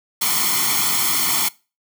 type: noise with comb filter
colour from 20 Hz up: white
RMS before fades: -19 dBFS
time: 0.21-1.49 s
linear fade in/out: 10 ms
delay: 0.92 ms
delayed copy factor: +0.85
effects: noise-tail reverb RT60 0.3 s tail -22 dB re dry + high-pass 150 Hz 12 dB/octave